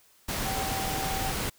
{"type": "tone in noise", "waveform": "sine", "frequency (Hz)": 773, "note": "G5", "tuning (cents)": -24, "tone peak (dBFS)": -33, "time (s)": [0.45, 1.32], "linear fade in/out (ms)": 10, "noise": "pink", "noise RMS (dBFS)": -31, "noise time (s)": [0.28, 1.5], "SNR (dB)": -5, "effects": ["white hiss -61 dBFS RMS until 1.58 s"]}